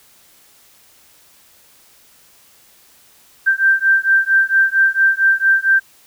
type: beating tone pair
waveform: sine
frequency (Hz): 1568 / 1572.4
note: G6 / G6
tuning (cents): 0 / +5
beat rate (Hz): 4.4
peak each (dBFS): -14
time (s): 3.46-5.8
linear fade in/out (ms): 20
effects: white hiss -50 dBFS RMS until 6.06 s